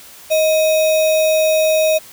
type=tone with sample-and-hold; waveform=sine; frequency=628 Hz; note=D#5; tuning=16 cents sharp; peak=-11 dBFS; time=0.3-1.99 s; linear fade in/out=20 ms; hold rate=3150 Hz; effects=white hiss -40 dBFS RMS until 2.12 s